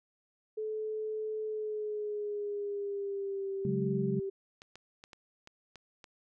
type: tone with pitch glide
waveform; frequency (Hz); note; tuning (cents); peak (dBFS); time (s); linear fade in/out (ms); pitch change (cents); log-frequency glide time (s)
sine; 432.6 to 389.9; A4 to G4; -29 to -9; -33; 0.57-4.3; 10; -180; 1.44-3.51
type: chord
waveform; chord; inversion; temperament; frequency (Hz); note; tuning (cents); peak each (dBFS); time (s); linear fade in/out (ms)
sine; C# suspended fourth; none; equal; 138.59 / 185 / 207.7; C#3 / F#3 / G#3; 0 / 0 / 0; -34; 3.65-4.2; 2
type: clicks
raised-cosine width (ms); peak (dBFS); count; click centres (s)
0.2; -32; 7; 4.619 / 4.756 / 5.039 / 5.132 / 5.474 / 5.757 / 6.042
effects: none